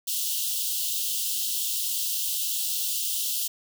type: high-pass noise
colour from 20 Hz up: white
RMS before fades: -28 dBFS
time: 0.07-3.48 s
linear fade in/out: 10 ms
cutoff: 2800 Hz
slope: 96 dB/octave
effects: none